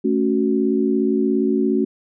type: chord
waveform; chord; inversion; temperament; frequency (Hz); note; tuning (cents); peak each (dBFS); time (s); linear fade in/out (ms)
sine; F# minor; first; equal; 220 / 277.2 / 370; A3 / C#4 / F#4; 0 / 0 / 0; -20; 0.04-1.85; 10
effects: none